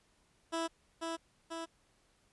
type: tone with echo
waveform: 15% pulse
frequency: 329.6 Hz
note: E4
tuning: in tune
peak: -27 dBFS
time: 0.52-0.68 s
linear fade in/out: 20 ms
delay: 490 ms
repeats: 2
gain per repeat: -3 dB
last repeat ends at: 1.66 s
effects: pink hiss -71 dBFS RMS until 2.32 s + resampled to 24000 Hz